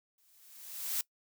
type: noise with exponential growth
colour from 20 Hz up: blue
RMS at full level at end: -31 dBFS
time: 0.18-1.01 s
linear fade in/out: 1 ms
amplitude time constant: 180 ms
effects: noise-tail reverb RT60 0.1 s tail -22 dB re dry